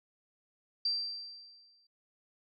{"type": "tone with exponential decay", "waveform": "sine", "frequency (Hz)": 4699, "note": "D8", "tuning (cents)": 0, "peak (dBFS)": -27, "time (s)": [0.85, 1.87], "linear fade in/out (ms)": 5, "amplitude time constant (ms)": 220, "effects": []}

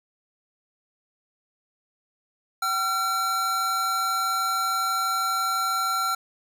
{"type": "tone pair together", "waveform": "square", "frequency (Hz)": [765, 1363.1], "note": ["G5", "F6"], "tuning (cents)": [-42, -42], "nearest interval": "minor seventh", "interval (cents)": 1000, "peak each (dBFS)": [-33, -24], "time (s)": [2.62, 6.15], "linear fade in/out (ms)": 5, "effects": []}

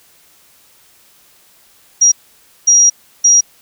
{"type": "tone bursts at uneven times", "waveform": "sine", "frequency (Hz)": 5720, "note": "F8", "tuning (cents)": 41, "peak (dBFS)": -5, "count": 3, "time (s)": [[2.01, 2.12], [2.67, 2.9], [3.24, 3.41]], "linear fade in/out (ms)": 10, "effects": ["white hiss -49 dBFS RMS until 3.61 s"]}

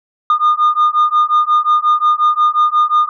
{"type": "beating tone pair", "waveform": "sine", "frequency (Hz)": [1216, 1221.6], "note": ["D#6", "D#6"], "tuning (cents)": [-40, -32], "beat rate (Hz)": 5.6, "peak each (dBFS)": -11, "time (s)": [0.3, 3.09], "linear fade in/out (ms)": 2, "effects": ["tanh soft clip ceiling -6 dBFS"]}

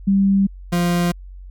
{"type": "tone pair in turn", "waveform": ["sine", "40% pulse"], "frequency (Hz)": [196.1, 174.26], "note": ["G3", "F3"], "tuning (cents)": [1, -4], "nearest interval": "major second", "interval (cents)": 205, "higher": "first", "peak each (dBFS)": [-12, -15], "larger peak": "first", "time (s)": [[0.07, 0.47], [0.72, 1.12]], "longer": "neither", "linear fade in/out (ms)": 10, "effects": ["added 46 Hz sine -34 dBFS peak until 1.5 s"]}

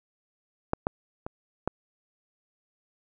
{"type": "clicks", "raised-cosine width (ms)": 1, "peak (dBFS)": [-10, -11, -20, -12], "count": 4, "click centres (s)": [0.734, 0.869, 1.265, 1.676], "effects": []}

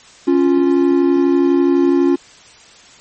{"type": "tone pair together", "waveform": "triangle", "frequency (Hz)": [277.2, 349.3], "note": ["C#4", "F4"], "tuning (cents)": [0, 0], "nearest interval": "major third", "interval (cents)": 400, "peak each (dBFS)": -11, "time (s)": [0.27, 2.16], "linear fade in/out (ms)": 10, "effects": ["white hiss -43 dBFS RMS until 3 s", "MP3 32 kbps"]}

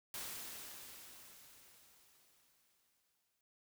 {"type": "noise with exponential decay", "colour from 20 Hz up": "white", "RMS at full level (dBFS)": -44, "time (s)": [0.14, 3.41], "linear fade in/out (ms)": 1, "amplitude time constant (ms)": 710, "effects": []}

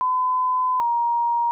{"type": "tone pair in turn", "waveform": "sine", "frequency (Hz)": [1013, 942.6], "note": ["B5", "A#5"], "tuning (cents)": [44, 19], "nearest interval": "minor second", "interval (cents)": 125, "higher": "first", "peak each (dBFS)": -18, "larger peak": "neither", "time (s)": [[0.01, 0.8], [0.8, 1.51]], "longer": "first", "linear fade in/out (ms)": 0, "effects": []}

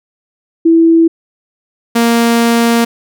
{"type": "tone pair in turn", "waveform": ["sine", "sawtooth"], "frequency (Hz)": [329.6, 233.1], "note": ["E4", "A#3"], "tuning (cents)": [0, 0], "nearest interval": "tritone", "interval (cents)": 600, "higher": "first", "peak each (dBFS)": -4, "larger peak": "neither", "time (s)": [[0.65, 1.08], [1.95, 2.85]], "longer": "second", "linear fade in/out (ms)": 10, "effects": []}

